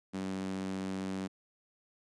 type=tone with high-pass filter; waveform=sawtooth; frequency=95.1 Hz; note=F#2; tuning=48 cents sharp; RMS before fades=-37 dBFS; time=0.13-1.28 s; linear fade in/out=20 ms; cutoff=220 Hz; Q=3.4; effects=resampled to 22050 Hz